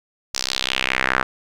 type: tone with band-pass filter sweep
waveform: sawtooth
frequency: 64.8 Hz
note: C2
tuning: 16 cents flat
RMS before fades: -22 dBFS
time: 0.34-1.23 s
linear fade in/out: 5 ms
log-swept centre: 5700 to 1400 Hz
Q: 2.6
effects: none